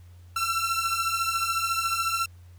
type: beating tone pair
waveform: sawtooth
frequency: 1342 / 1356 Hz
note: E6 / E6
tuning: +31 / +49 cents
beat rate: 14 Hz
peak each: -24 / -24 dBFS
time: 0.36-2.26 s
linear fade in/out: 5 ms
effects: added 88 Hz sine -46 dBFS peak until 2.58 s + pink hiss -63 dBFS RMS until 2.58 s